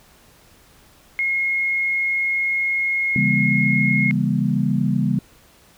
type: tone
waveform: sine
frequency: 2156 Hz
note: C#7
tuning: 49 cents flat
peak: -18 dBFS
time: 1.19-4.11 s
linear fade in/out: 0 ms
type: chord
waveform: sine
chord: C# diminished seventh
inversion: none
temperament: just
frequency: 138.59 / 166.31 / 199.57 / 239.5 Hz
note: C#3 / E3 / G3 / Bb3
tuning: 0 / +16 / +31 / +47 cents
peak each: -22 / -24 / -21 / -23 dBFS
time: 3.16-5.19 s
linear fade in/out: 2 ms
effects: pink hiss -52 dBFS RMS until 5.77 s